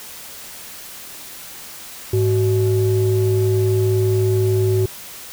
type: tone pair together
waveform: sine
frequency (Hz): 105.2 / 374.9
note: G#2 / F#4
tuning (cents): +23 / +23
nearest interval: octave + minor seventh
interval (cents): 2200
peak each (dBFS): -15 / -16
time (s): 2.13-4.86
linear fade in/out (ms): 5
effects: tanh soft clip ceiling -9 dBFS + white hiss -36 dBFS RMS until 5.32 s